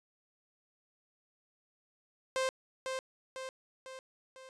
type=tone with echo; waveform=sawtooth; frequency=523.3 Hz; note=C5; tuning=in tune; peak=-26 dBFS; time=2.36-2.49 s; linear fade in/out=0 ms; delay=500 ms; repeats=4; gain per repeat=-5 dB; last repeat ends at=4.49 s; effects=resampled to 22050 Hz